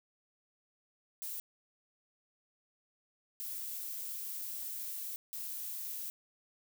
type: noise bursts at uneven times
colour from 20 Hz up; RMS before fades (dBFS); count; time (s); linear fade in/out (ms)
violet; -41; 3; 1.22-1.4 / 3.4-5.16 / 5.33-6.1; 0
effects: none